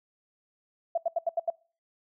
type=tone bursts; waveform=sine; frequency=672 Hz; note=E5; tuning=33 cents sharp; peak=-23 dBFS; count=6; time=0.95-1.502 s; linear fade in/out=5 ms; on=27 ms; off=78 ms; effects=noise-tail reverb RT60 0.4 s tail -24 dB re dry